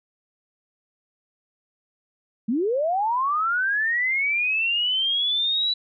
sine linear sweep, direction up, 204.2 to 3965 Hz, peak -20 dBFS, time 2.48-5.74 s, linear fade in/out 10 ms, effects none

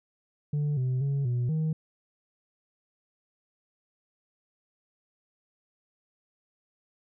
sine tone with pitch steps, 147.2 / 128 / 139.4 / 122.2 / 157.4 Hz, D3 / C3 / C#3 / B2 / D#3, +4 / -38 / +10 / -18 / +20 cents, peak -22 dBFS, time 0.53-1.73 s, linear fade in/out 5 ms, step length 240 ms, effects tanh soft clip ceiling -24 dBFS

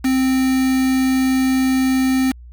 triangle tone with quantisation, 261.6 Hz, C4, in tune, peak -12 dBFS, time 0.04-2.32 s, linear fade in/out 10 ms, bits 4, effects added 60 Hz sine -36 dBFS peak until 2.52 s

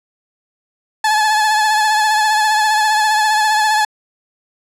30% pulse tone with vibrato, 858 Hz, A5, 44 cents flat, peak -9 dBFS, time 1.04-3.85 s, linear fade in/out 5 ms, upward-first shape triangle, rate 15 Hz, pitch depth 45 cents each way, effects low-pass 10000 Hz 12 dB/octave

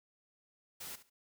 white noise with echo, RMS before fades -45 dBFS, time 0.8-0.96 s, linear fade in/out 10 ms, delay 70 ms, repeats 2, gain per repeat -14 dB, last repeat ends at 1.1 s, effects none

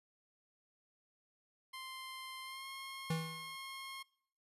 15% pulse tone with pitch glide, 1046.5 to 1074.7 Hz, C6 to C6, 0 to +46 cents, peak -39 dBFS, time 1.73-4.03 s, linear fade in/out 10 ms, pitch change +46 cents, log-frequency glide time 2.42-2.67 s
square tone with exponential decay, 162 Hz, E3, 30 cents flat, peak -32 dBFS, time 3.1-3.56 s, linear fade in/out 5 ms, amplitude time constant 100 ms
effects noise-tail reverb RT60 0.6 s tail -22 dB re dry + resampled to 32000 Hz

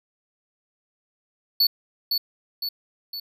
square tone with echo, 4450 Hz, C#8, 6 cents sharp, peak -16 dBFS, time 1.6-1.67 s, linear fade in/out 5 ms, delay 510 ms, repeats 3, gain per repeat -5 dB, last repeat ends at 3.2 s, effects none

